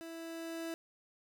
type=tone with level ramp; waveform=30% pulse; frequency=329.6 Hz; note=E4; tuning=in tune; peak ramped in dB=-42 to -35 dBFS; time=0.01-0.74 s; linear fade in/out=0 ms; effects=none